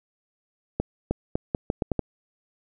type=accelerating click train; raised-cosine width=2 ms; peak=-10 dBFS; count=8; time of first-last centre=0.8-1.993 s; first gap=310 ms; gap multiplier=0.79; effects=none